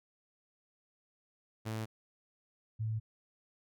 sawtooth / sine tone pair in turn, 110.2 / 110.2 Hz, A2 / A2, +3 / +3 cents, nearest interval unison, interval 0 cents, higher neither, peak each -32 / -32 dBFS, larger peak neither, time 1.65-1.86 / 2.79-3 s, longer neither, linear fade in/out 20 ms, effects none

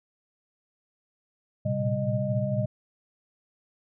sine tone cluster, 114 / 118.2 / 132 / 196.3 / 615 Hz, A#2 / A#2 / C3 / G3 / D#5, -38 / +24 / +16 / +3 / -20 cents, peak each -32 / -32 / -29 / -31 / -30 dBFS, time 1.65-2.66 s, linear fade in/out 10 ms, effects none

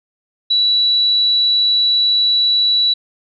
sine tone, 3934 Hz, B7, 7 cents flat, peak -11 dBFS, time 0.5-2.94 s, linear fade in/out 10 ms, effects none

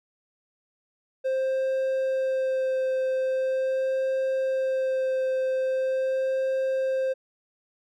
triangle tone with vibrato, 525 Hz, C5, 6 cents sharp, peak -21 dBFS, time 1.24-7.14 s, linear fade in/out 20 ms, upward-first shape sine, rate 0.42 Hz, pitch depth 11 cents each way, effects none

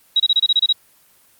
sine tone bursts, 3845 Hz, B7, 47 cents flat, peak -11 dBFS, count 9, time 0.16-0.727 s, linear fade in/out 5 ms, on 39 ms, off 27 ms, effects white hiss -54 dBFS RMS until 1.39 s + Opus 24 kbps

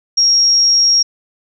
sine tone, 5590 Hz, F8, 1 cent sharp, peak -8 dBFS, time 0.17-1.03 s, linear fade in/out 10 ms, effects none

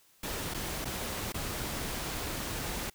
pink noise with dropouts, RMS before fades -36 dBFS, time 0.23-2.9 s, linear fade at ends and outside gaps 5 ms, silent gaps 0.539-0.544 / 0.847-0.853 / 1.323-1.342 s, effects white hiss -64 dBFS RMS until 2.94 s

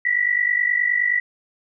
sine tone pair together, 1922 / 1971.5 Hz, B6 / B6, -48 / -4 cents, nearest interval unison, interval 44 cents, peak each -21 / -19 dBFS, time 0.05-1.2 s, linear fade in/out 5 ms, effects none

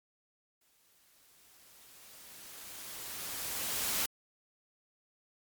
white noise with exponential growth, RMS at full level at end -31 dBFS, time 0.61-4.06 s, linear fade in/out 5 ms, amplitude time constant 750 ms, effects MP3 96 kbps

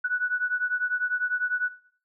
sine beating tone pair, 1475 / 1485 Hz, F#6 / F#6, -6 / +6 cents, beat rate 10 Hz, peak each -26 / -27 dBFS, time 0.04-1.69 s, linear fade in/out 10 ms, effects noise-tail reverb RT60 0.5 s tail -17 dB re dry

